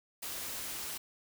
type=noise; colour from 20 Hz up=white; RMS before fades=-40 dBFS; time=0.22-0.98 s; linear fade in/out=10 ms; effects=none